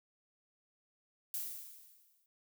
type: noise with exponential decay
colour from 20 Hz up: violet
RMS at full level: -37 dBFS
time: 1.34-2.26 s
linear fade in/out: 1 ms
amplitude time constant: 200 ms
effects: none